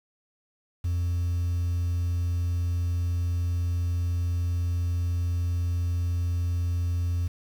sine tone, 87 Hz, F2, 6 cents flat, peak -21 dBFS, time 0.84-7.28 s, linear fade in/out 10 ms, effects tanh soft clip ceiling -23 dBFS + 8-bit

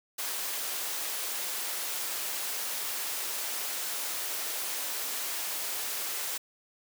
white high-pass noise, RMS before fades -34 dBFS, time 0.18-6.38 s, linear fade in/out 10 ms, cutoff 390 Hz, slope 12 dB/octave, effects none

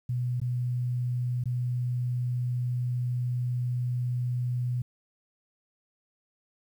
sine tone with dropouts, 123.4 Hz, B2, 1 cent flat, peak -26 dBFS, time 0.09-4.82 s, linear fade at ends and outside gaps 5 ms, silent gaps 0.401-0.415 / 1.439-1.456 s, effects 10-bit

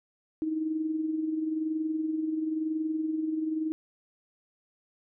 sine tone with amplitude modulation, 314.8 Hz, D#4, 20 cents sharp, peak -25 dBFS, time 0.42-3.72 s, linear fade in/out 0 ms, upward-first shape sine, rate 21 Hz, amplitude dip 50%, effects none

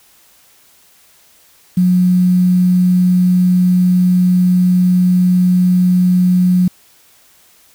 sine tone with quantisation, 181.1 Hz, F#3, 37 cents flat, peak -8 dBFS, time 1.77-6.68 s, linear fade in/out 5 ms, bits 6, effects white hiss -49 dBFS RMS until 7.74 s

